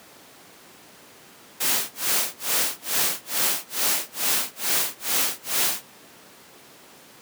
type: noise with tremolo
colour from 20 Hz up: white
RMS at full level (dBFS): -21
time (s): 1.6-5.86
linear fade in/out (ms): 10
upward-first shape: sine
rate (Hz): 2.3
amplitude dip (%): 100
effects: pink hiss -48 dBFS RMS until 7.21 s + high-pass 200 Hz 12 dB/octave